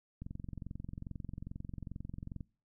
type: click train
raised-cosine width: 5 ms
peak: -30 dBFS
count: 50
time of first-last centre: 0.22-2.408 s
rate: 22.4 Hz
effects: noise-tail reverb RT60 0.4 s tail -24 dB re dry